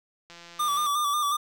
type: click train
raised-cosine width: 0.2 ms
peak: -29 dBFS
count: 98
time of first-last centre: 0.3-0.867 s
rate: 171 Hz
type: tone with vibrato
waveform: square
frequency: 1177 Hz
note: D6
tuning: 3 cents sharp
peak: -24 dBFS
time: 0.59-1.37 s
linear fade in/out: 10 ms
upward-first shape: square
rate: 5.5 Hz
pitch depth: 39 cents each way
effects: none